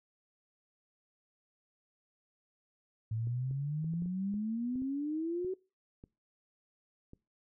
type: exponential sweep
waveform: sine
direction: up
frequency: 108.5 to 380 Hz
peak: -32 dBFS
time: 3.11-5.54 s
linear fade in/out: 5 ms
type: clicks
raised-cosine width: 3 ms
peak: -37 dBFS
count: 12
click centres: 3.272 / 3.511 / 3.844 / 3.937 / 4.022 / 4.059 / 4.341 / 4.757 / 4.82 / 5.447 / 6.039 / 7.134 s
effects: noise-tail reverb RT60 0.3 s tail -23 dB re dry